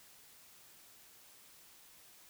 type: silence
effects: white hiss -60 dBFS RMS until 2.29 s